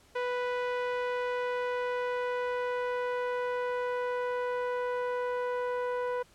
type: tone with low-pass filter sweep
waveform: sawtooth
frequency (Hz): 493.9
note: B4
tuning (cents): 0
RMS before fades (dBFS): -32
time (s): 0.15-6.23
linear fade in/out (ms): 10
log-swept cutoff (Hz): 2300 to 1300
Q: 0.91
effects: pink hiss -61 dBFS RMS until 6.34 s + low-pass 11000 Hz 12 dB/octave